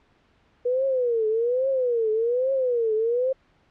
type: tone with vibrato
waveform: sine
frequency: 483.1 Hz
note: B4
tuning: 38 cents flat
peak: -20 dBFS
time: 0.65-3.33 s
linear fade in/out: 10 ms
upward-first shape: triangle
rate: 1.2 Hz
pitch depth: 210 cents each way
effects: pink hiss -62 dBFS RMS until 3.7 s + low-pass 3000 Hz 12 dB/octave